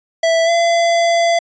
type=tone with pitch glide; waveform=square; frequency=659.3 to 679 Hz; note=E5 to F5; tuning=0 to -49 cents; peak=-12 dBFS; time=0.23-1.39 s; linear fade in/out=5 ms; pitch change=+51 cents; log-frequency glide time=0.45-0.5 s; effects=resampled to 16000 Hz